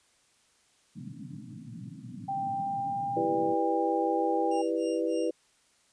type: band-pass noise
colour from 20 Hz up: pink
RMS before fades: -43 dBFS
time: 0.95-3.55 s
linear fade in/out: 20 ms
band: 110 to 290 Hz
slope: 96 dB/octave
type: tone with pitch glide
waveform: sine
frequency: 786 to 803.4 Hz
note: G5 to G5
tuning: +4 to +42 cents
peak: -29 dBFS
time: 2.28-4.62 s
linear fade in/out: 10 ms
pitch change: +38 cents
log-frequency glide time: 2.43-3.35 s
type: chord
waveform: sine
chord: E minor seventh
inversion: none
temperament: just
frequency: 329.6 / 395.6 / 494.4 / 593.3 Hz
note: E4 / G4 / B4 / D5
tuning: 0 / +16 / +2 / +18 cents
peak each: -30 / -34 / -30 / -36 dBFS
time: 3.16-5.31 s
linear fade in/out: 10 ms
type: tone with tremolo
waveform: 15% pulse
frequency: 2800 Hz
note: F7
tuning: 4 cents sharp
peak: -36 dBFS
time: 4.51-5.3 s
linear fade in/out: 5 ms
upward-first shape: sine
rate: 3.3 Hz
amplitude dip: 100%
effects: white hiss -66 dBFS RMS until 5.92 s + resampled to 22050 Hz